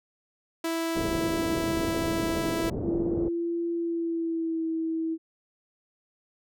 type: tone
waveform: sawtooth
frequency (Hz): 329.6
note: E4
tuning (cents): 0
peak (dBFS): -23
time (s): 0.64-2.7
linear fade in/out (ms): 5
type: low-pass noise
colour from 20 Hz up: white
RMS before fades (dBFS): -32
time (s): 0.95-3.29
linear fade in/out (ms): 10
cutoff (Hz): 480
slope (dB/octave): 24
type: tone with pitch glide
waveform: sine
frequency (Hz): 339.6 to 324.3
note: F4 to E4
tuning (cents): -48 to -28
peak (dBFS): -26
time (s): 2.83-5.18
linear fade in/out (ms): 50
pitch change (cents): -80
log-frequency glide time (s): 3.72-4.65
effects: none